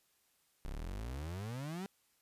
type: exponential sweep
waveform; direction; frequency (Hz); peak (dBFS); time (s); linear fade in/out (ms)
35% pulse; up; 31.17 to 200.8; -38; 0.65-1.86; 0
effects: white hiss -74 dBFS RMS until 2.21 s + resampled to 32000 Hz